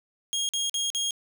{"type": "tone bursts", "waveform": "25% pulse", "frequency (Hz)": 3260, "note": "G#7", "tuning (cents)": -33, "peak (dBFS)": -22, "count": 4, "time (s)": [0.33, 1.108], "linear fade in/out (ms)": 0, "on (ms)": 160, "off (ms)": 46, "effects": []}